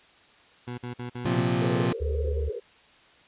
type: tone bursts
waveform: 20% pulse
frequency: 122.3 Hz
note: B2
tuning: 16 cents flat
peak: -28 dBFS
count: 5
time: 0.67-1.416 s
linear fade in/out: 10 ms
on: 110 ms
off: 49 ms
type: chord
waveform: 25% pulse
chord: Bb suspended second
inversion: none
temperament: equal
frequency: 116.54 / 130.81 / 174.61 Hz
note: Bb2 / C3 / F3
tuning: 0 / 0 / 0 cents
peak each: -24 dBFS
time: 1.25-1.93 s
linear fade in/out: 5 ms
type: band-pass noise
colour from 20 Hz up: pink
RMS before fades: -34 dBFS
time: 1.6-2.6 s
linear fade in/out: 10 ms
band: 410 to 500 Hz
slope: 96 dB/octave
type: tone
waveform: sine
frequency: 73 Hz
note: D2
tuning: 10 cents flat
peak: -25 dBFS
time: 2-2.5 s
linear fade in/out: 20 ms
effects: white hiss -56 dBFS RMS until 3.27 s + resampled to 8000 Hz